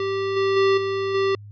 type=tone with level steps; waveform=square; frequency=389.9 Hz; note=G4; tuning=9 cents flat; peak=-23 / -19 / -16 / -23 / -19 dBFS; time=0-1.35 s; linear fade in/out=2 ms; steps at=0.36 / 0.56 / 0.77 / 1.14 s; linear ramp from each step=10 ms; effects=added 103 Hz sine -38 dBFS peak until 1.51 s + resampled to 11025 Hz